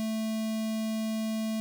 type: tone with notch filter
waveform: square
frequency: 220 Hz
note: A3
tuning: in tune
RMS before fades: -31 dBFS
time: 0-1.6 s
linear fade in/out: 0 ms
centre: 1400 Hz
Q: 1
effects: none